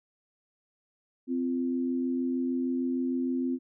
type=tone pair together; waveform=sine; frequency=258.3 / 344.8 Hz; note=C4 / F4; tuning=-22 / -22 cents; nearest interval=perfect fourth; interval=500 cents; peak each=-27 / -34 dBFS; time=1.27-3.59 s; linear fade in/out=50 ms; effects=none